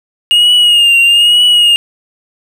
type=tone with vibrato; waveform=triangle; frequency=2851 Hz; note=F7; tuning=35 cents sharp; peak=-3 dBFS; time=0.31-1.76 s; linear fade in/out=0 ms; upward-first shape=triangle; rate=1.1 Hz; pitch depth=60 cents each way; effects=none